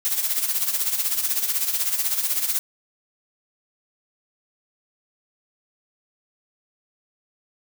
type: noise with tremolo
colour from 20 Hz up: blue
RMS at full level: -21 dBFS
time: 0.05-2.59 s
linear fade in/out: 0 ms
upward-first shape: sine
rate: 16 Hz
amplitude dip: 65%
effects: none